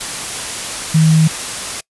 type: tone in noise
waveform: sine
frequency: 158.9 Hz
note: D#3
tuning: 37 cents sharp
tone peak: -7 dBFS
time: 0.94-1.28 s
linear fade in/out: 10 ms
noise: white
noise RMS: -23 dBFS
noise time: 0-1.81 s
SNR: +13 dB
effects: noise-tail reverb RT60 0.1 s tail -24 dB re dry + resampled to 24000 Hz